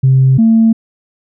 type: tone pair in turn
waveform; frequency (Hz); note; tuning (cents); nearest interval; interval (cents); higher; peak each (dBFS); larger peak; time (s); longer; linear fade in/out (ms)
sine; 132.2 / 224.9; C3 / A3; +18 / +38; major sixth; 920; second; -4; neither; 0.03-0.38 / 0.38-0.73; neither; 10
effects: tanh soft clip ceiling -1 dBFS